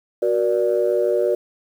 sine chord, Gb augmented, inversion none, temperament equal with one note detuned, 370 / 475.7 / 587.3 Hz, Gb4 / Bb4 / D5, 0 / +35 / 0 cents, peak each -20 dBFS, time 0.22-1.35 s, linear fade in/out 5 ms, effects tanh soft clip ceiling -8 dBFS + 8-bit

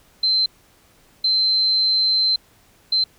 sine tone bursts at uneven times, 4100 Hz, C8, 36 cents flat, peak -15 dBFS, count 3, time 0.23-0.46 / 1.24-2.36 / 2.92-3.04 s, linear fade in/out 5 ms, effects pink hiss -55 dBFS RMS until 3.18 s

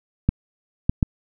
clicks, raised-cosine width 5 ms, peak -4 dBFS, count 3, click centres 0.29 / 0.895 / 1.028 s, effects none

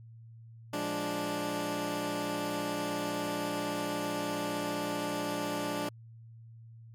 15% pulse chord, D diminished, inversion first, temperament equal, 174.61 / 207.7 / 293.7 Hz, F3 / Ab3 / D4, 0 / 0 / 0 cents, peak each -33 / -33 / -27 dBFS, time 0.73-5.89 s, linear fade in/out 5 ms, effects added 114 Hz sine -48 dBFS peak until 6.94 s + MP3 64 kbps

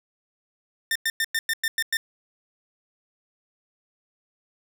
sawtooth tone bursts, 1805 Hz, A6, 44 cents sharp, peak -18 dBFS, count 8, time 0.91-1.97 s, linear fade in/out 2 ms, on 45 ms, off 100 ms, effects none

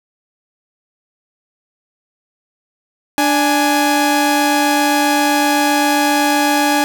sawtooth tone pair together, 293.7 / 833.4 Hz, D4 / G#5, 0 / +6 cents, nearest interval octave + tritone, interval 1806 cents, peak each -11 dBFS, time 3.18-6.84 s, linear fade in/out 0 ms, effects none

